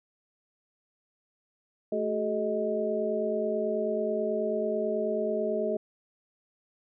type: tone cluster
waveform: sine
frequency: 218.4 / 378.4 / 427.6 / 628 Hz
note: A3 / F#4 / A4 / D#5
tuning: -13 / +39 / -49 / +16 cents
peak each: -34 / -33 / -31 / -30 dBFS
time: 1.92-5.77 s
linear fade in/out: 5 ms
effects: none